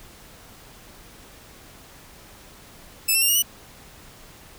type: tone with pitch steps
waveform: 5% pulse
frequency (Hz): 2620 / 2700 / 2782 / 2867 / 2954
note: E7 / E7 / F7 / F7 / F#7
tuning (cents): -11 / +41 / -7 / +45 / -3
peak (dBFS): -9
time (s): 3.08-3.425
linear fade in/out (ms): 10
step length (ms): 69
effects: pink hiss -47 dBFS RMS until 4.58 s